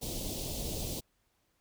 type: band-stop noise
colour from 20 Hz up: pink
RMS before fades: -37 dBFS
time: 0.01-1.01 s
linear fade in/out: 20 ms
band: 670 to 3300 Hz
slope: 24 dB/octave
effects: pink hiss -75 dBFS RMS until 1.6 s